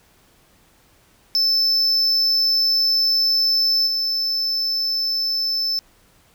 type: tone with level steps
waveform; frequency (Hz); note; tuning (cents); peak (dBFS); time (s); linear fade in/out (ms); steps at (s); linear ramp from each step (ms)
triangle; 5274; E8; 0; -14 / -18; 1.35-5.79; 0; 3.86; 20
effects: pink hiss -56 dBFS RMS until 6.34 s